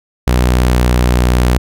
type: tone with pitch glide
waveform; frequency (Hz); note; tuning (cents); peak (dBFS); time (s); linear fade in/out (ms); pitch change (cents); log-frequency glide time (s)
sawtooth; 61.74 to 61.24; B1 to B1; 0 to -14; -5; 0.27-1.58; 5; -14; 0.69-0.75
effects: none